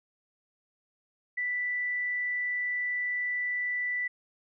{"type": "tone", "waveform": "sine", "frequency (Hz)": 1975.5, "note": "B6", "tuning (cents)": 0, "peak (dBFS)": -28, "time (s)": [1.37, 4.08], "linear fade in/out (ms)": 10, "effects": []}